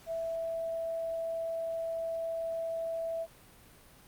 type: tone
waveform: sine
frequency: 659.3 Hz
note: E5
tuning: in tune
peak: -32 dBFS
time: 0.06-3.27 s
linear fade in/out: 50 ms
effects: pink hiss -57 dBFS RMS until 4.07 s + Opus 48 kbps